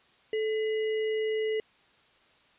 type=tone with sample-and-hold; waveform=sine; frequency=435.4 Hz; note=A4; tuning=18 cents flat; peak=-26 dBFS; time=0.33-1.6 s; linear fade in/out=2 ms; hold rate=2450 Hz; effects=white hiss -62 dBFS RMS until 2.58 s + resampled to 8000 Hz